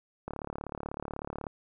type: click train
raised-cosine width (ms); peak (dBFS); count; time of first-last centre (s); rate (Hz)
1; -22; 44; 0.28-1.468; 36.2
effects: none